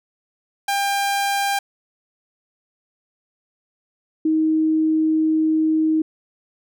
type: tone pair in turn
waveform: sawtooth / sine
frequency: 798 / 315.1 Hz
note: G5 / D#4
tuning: +31 / +22 cents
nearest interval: octave + major third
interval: 1609 cents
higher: first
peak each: -15 dBFS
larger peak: neither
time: 0.68-1.59 / 4.25-6.02 s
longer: second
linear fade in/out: 5 ms
effects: none